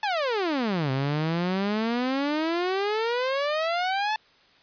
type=exponential two-way sweep; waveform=sawtooth; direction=down then up; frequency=880 to 130 to 880 Hz; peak=-20 dBFS; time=0.03-4.16 s; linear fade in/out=2 ms; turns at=0.91 s; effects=white hiss -58 dBFS RMS until 4.62 s + resampled to 11025 Hz